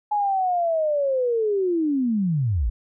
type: linear sweep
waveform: sine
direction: down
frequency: 845 to 46.25 Hz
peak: -19 dBFS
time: 0.11-2.7 s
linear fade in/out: 10 ms
effects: none